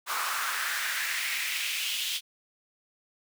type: noise with high-pass filter sweep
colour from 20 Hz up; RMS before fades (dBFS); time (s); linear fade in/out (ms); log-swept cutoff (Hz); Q
pink; -31; 0.06-2.21; 50; 1100 to 3300; 3.1
effects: none